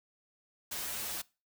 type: noise with comb filter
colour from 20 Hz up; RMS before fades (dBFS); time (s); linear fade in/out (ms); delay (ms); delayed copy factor
white; -38; 0.71-1.22; 10; 7.7; -0.85
effects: noise-tail reverb RT60 0.3 s tail -22 dB re dry